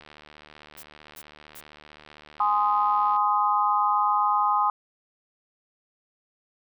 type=click train; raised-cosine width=0.3 ms; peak=-30 dBFS; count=239; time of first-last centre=0.01-3.162 s; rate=75.5 Hz
type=noise bursts; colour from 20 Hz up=blue; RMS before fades=-43 dBFS; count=3; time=0.77-1.61 s; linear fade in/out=10 ms; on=60 ms; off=330 ms
type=chord; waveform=sine; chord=Ab major; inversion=none; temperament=just; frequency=830.6 / 1038.3 / 1245.9 Hz; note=Ab5 / C6 / Eb6; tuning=0 / -14 / +2 cents; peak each=-24 dBFS; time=2.4-4.7 s; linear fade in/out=2 ms
effects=none